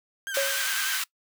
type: tone with vibrato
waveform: 35% pulse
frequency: 1567 Hz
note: G6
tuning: 1 cent flat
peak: -29 dBFS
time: 0.27-0.97 s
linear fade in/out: 0 ms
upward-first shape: triangle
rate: 10 Hz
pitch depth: 68 cents each way
type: high-pass noise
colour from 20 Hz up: pink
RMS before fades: -29 dBFS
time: 0.34-1.04 s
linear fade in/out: 5 ms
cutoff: 1300 Hz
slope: 24 dB/octave
type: tone with exponential decay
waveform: sine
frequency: 550 Hz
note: C#5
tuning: 14 cents flat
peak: -21 dBFS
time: 0.37-0.73 s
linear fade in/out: 2 ms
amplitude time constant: 78 ms
effects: noise-tail reverb RT60 0.1 s tail -22 dB re dry